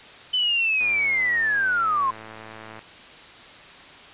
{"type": "linear sweep", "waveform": "sine", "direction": "down", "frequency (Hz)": [3041, 1026], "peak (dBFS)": -19, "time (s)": [0.33, 2.11], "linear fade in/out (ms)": 10}
{"type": "click train", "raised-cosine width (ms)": 0.5, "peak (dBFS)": -25, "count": 219, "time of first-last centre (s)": [0.81, 2.792], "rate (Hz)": 110}
{"effects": ["white hiss -44 dBFS RMS until 4.13 s", "resampled to 8000 Hz"]}